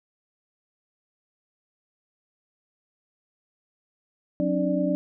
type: tone cluster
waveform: sine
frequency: 182.9 / 272.4 / 301.6 / 589 Hz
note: F#3 / C#4 / D4 / D5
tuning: -20 / -30 / +46 / +5 cents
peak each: -27 dBFS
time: 4.4-4.95 s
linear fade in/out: 0 ms
effects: none